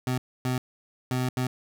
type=tone bursts at uneven times; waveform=25% pulse; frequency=127.1 Hz; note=C3; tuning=50 cents flat; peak=-21 dBFS; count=4; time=0.07-0.18 / 0.45-0.58 / 1.11-1.29 / 1.37-1.47 s; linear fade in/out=2 ms; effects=none